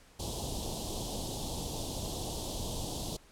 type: band-stop noise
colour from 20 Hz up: pink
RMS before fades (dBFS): -37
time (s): 0.19-3.17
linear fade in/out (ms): 10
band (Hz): 950 to 3100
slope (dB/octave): 48
effects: pink hiss -60 dBFS RMS until 3.31 s + low-pass 11000 Hz 12 dB/octave